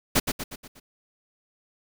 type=noise with echo; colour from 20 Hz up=pink; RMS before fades=-20 dBFS; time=0.15-0.2 s; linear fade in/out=10 ms; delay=120 ms; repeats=5; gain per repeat=-6 dB; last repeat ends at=0.8 s; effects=none